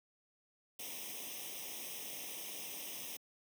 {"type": "noise with comb filter", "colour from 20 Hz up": "white", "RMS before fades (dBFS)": -45, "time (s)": [0.79, 3.17], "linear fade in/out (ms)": 5, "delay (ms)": 0.34, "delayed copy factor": 0.9, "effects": ["high-pass 200 Hz 12 dB/octave"]}